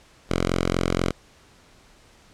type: tone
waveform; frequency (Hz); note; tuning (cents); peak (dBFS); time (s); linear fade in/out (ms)
5% pulse; 44.11; F1; +18; -10; 0.29-1.12; 20
effects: pink hiss -54 dBFS RMS until 2.33 s + low-pass 8000 Hz 12 dB/octave